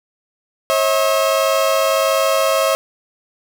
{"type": "tone pair together", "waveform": "30% pulse", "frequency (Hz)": [541.5, 643], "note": ["C#5", "E5"], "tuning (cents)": [-41, -43], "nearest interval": "minor third", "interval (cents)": 298, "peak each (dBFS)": -14, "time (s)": [0.7, 2.75], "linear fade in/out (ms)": 0, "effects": []}